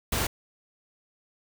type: noise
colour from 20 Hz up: pink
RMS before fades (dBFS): -27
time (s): 0.12-0.27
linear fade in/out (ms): 5
effects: none